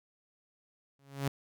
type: tone with exponential growth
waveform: sawtooth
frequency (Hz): 138.59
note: C#3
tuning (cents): 0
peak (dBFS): -23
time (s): 0.99-1.28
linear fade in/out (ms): 2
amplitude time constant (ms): 61
effects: none